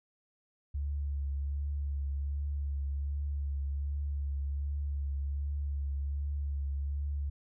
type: tone with vibrato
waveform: sine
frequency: 70.8 Hz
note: C#2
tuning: 37 cents sharp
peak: -31 dBFS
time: 0.74-7.3 s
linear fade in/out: 10 ms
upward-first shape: triangle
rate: 1.3 Hz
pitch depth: 31 cents each way
effects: none